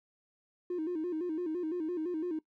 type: tone with vibrato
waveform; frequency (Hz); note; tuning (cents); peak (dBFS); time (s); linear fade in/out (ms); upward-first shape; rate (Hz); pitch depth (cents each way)
triangle; 334.4; E4; +25; -28; 0.7-2.39; 5; square; 5.9; 110
effects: noise-tail reverb RT60 0.1 s tail -22 dB re dry + tanh soft clip ceiling -29 dBFS